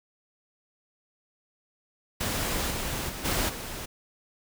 pink noise with level steps, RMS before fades -29 / -32 / -37 / -27 / -37 dBFS, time 2.2-3.86 s, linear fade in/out 10 ms, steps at 2.7 / 3.08 / 3.24 / 3.48 s, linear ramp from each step 20 ms, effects none

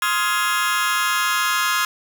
sawtooth chord, F minor seventh, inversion second, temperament just, 1047.7 / 1257.2 / 1396.9 / 1676.3 Hz, C6 / Eb6 / F6 / Ab6, +2 / +18 / 0 / +16 cents, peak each -20 dBFS, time 0.02-1.85 s, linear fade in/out 2 ms, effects none

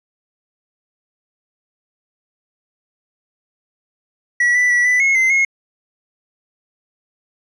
triangle tone with pitch steps, 1936 / 1978 / 1950 / 1989 / 2172 / 2068 / 2163 Hz, B6 / B6 / B6 / B6 / C#7 / C7 / C#7, -35 / +2 / -23 / +12 / -36 / -21 / -43 cents, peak -10 dBFS, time 4.4-5.45 s, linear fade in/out 5 ms, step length 150 ms, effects resampled to 22050 Hz

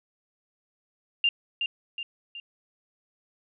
sine tone with echo, 2794 Hz, F7, in tune, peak -19 dBFS, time 1.24-1.29 s, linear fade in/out 2 ms, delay 370 ms, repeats 3, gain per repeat -6 dB, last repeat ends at 2.4 s, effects none

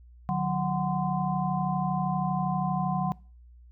sine tone cluster, 150.9 / 183.5 / 741 / 1032 Hz, D3 / F#3 / F#5 / C6, +47 / -14 / +2 / -24 cents, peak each -31 / -28 / -30 / -34 dBFS, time 0.29-3.12 s, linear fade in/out 0 ms, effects noise-tail reverb RT60 0.4 s tail -23 dB re dry + added 60 Hz sine -49 dBFS peak until 3.71 s

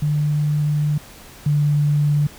sine tone pair in turn, 148.9 / 147.02 Hz, D3 / D3, +24 / +2 cents, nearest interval unison, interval 22 cents, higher first, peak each -16 / -14 dBFS, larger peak second, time 0.02-0.98 / 1.46-2.27 s, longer first, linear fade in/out 5 ms, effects pink hiss -42 dBFS RMS until 2.38 s

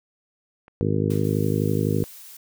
click, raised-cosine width 0.5 ms, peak -32 dBFS, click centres 0.681 s
harmonic tone, 51.91 Hz, G#1, in tune, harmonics 2 / 3 / 4 / 5 / 6 / 7 / 8 / 9, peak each -25 / -25 / -29 / -28 / -32 / -30 / -30 / -30 dBFS, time 0.81-2.04 s, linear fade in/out 0 ms
white noise with exponential decay, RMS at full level -39 dBFS, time 1.1-1.56 s, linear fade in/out 5 ms, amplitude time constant 100 ms
blue noise, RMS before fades -43 dBFS, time 1.24-2.37 s, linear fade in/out 5 ms
effects none

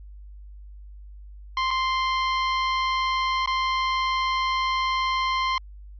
sawtooth tone with dropouts, 1046.5 Hz, C6, in tune, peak -18 dBFS, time 1.57-5.58 s, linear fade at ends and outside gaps 2 ms, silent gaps 1.707-1.711 / 3.46-3.474 s, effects added 50 Hz sine -40 dBFS peak until 5.99 s + resampled to 11025 Hz

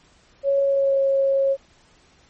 sine tone with pitch glide, 554.4 to 545.5 Hz, C#5 to C#5, 0 to -28 cents, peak -16 dBFS, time 0.43-1.57 s, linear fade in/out 50 ms, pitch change -28 cents, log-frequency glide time 0.62-1 s, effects pink hiss -56 dBFS RMS until 2.29 s + MP3 32 kbps

